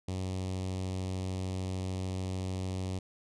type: tone with notch filter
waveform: sawtooth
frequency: 93.4 Hz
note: F#2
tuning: 17 cents sharp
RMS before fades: -35 dBFS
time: 0.08-2.99 s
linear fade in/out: 5 ms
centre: 1500 Hz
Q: 0.8
effects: resampled to 22050 Hz